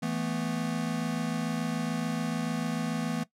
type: chord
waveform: square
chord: E suspended fourth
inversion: none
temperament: equal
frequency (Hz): 164.81 / 220 / 246.9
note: E3 / A3 / B3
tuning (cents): 0 / 0 / 0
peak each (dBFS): -34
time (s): 0.02-3.24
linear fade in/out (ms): 10
effects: noise-tail reverb RT60 0.1 s tail -18 dB re dry + low-pass 11000 Hz 12 dB/octave